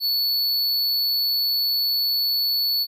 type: tone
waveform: square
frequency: 4435 Hz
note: C#8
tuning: in tune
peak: -20 dBFS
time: 0-2.87 s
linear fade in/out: 50 ms
effects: none